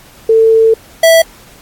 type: tone pair in turn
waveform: sine / square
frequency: 447.5 / 656.4 Hz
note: A4 / E5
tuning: +29 / -8 cents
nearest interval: perfect fifth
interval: 663 cents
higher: second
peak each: -4 dBFS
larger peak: neither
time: 0.29-0.74 / 1.03-1.22 s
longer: first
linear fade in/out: 5 ms
effects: pink hiss -40 dBFS RMS until 1.61 s + AAC 64 kbps